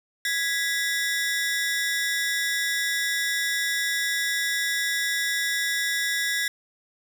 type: ring-modulated tone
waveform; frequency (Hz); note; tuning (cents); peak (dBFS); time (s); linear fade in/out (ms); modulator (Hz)
sawtooth; 1820; A#6; -42; -17; 0.25-6.48; 2; 156
effects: none